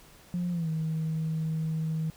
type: tone with pitch glide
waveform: sine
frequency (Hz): 176.5 to 159.07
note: F3 to D#3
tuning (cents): +19 to +39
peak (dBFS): -26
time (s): 0.34-2.1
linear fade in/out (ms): 0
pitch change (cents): -180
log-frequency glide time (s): 0.51-0.69
effects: tanh soft clip ceiling -24 dBFS + pink hiss -55 dBFS RMS until 2.16 s